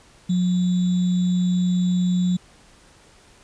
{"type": "tone with sample-and-hold", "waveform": "sine", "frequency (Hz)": 180.3, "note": "F#3", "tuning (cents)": -45, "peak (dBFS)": -17, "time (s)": [0.29, 2.37], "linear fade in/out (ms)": 10, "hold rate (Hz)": 3675, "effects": ["pink hiss -52 dBFS RMS until 3.43 s", "resampled to 22050 Hz"]}